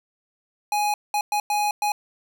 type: tone bursts at uneven times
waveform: square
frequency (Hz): 832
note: G#5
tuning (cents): +3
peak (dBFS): -21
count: 5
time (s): 0.72-0.94 / 1.14-1.21 / 1.32-1.4 / 1.5-1.71 / 1.82-1.92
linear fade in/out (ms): 2
effects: none